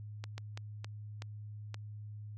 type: slowing click train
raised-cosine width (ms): 0.2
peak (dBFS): -26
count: 6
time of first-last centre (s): 0.24-1.744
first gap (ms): 140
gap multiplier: 1.39
effects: added 105 Hz sine -43 dBFS peak until 2.37 s